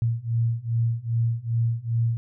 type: beating tone pair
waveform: sine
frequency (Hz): 114.6 / 117.1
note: A#2 / A#2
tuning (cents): -29 / +8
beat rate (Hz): 2.5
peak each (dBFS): -25 / -24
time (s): 0.02-2.17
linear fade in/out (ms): 0
effects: none